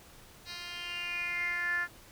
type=tone with band-pass filter sweep; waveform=10% pulse; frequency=350 Hz; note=F4; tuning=4 cents sharp; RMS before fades=-35 dBFS; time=0.45-1.88 s; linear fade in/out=50 ms; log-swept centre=3900 to 1600 Hz; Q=7.8; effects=pink hiss -55 dBFS RMS until 2.11 s